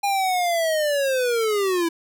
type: linear sweep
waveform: square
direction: down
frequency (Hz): 813 to 326.8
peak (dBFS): -20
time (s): 0.03-1.89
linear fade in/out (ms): 10
effects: none